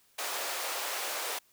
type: high-pass noise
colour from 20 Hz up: pink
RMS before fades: -35 dBFS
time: 0.18-1.39 s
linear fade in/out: 10 ms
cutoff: 500 Hz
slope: 24 dB/octave
effects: white hiss -66 dBFS RMS until 1.52 s